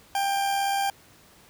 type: tone with amplitude modulation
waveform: 40% pulse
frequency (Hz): 793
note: G5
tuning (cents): +20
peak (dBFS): -21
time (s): 0.15-0.9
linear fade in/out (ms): 2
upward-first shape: sine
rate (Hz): 77.6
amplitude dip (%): 30
effects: pink hiss -54 dBFS RMS until 1.49 s + high-pass 60 Hz 12 dB/octave